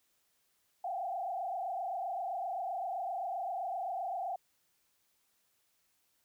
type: tone with frequency modulation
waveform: sine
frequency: 736 Hz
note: F#5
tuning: 9 cents flat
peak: -34 dBFS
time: 0.84-4.36 s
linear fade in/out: 5 ms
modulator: 27.7 Hz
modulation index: 2
effects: white hiss -75 dBFS RMS until 6.24 s